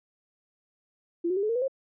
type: tone with pitch steps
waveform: sine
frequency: 341.3 / 367.9 / 396.6 / 427.5 / 460.9 / 496.8 / 535.6 Hz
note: F4 / F#4 / G4 / A4 / A#4 / B4 / C5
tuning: -40 / -10 / +20 / -50 / -20 / +10 / +40 cents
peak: -24 dBFS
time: 1.24-1.681 s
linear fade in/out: 10 ms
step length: 63 ms
effects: none